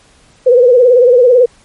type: tone with vibrato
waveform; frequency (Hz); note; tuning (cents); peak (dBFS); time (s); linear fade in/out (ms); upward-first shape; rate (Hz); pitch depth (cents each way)
sine; 493.9; B4; 0; -3; 0.46-1.46; 10; sine; 18; 85
effects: pink hiss -47 dBFS RMS until 1.64 s + MP3 48 kbps